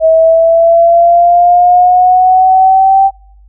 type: exponential sweep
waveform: sine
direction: up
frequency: 641 to 782 Hz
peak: -3 dBFS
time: 0-3.11 s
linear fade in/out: 50 ms
effects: noise-tail reverb RT60 0.6 s tail -26 dB re dry + added 50 Hz sine -37 dBFS peak until 3.48 s